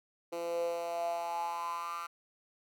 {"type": "tone with high-pass filter sweep", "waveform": "10% pulse", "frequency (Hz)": 170, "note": "F3", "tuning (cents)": -46, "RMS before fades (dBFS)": -36, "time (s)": [0.32, 2.07], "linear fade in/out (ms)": 10, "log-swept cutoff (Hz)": [420, 1300], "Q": 7.8, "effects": []}